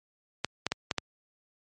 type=clicks; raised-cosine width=0.2 ms; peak=-10 dBFS; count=5; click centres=0.446 / 0.666 / 0.72 / 0.912 / 0.983 s; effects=high-pass 80 Hz 12 dB/octave + MP3 48 kbps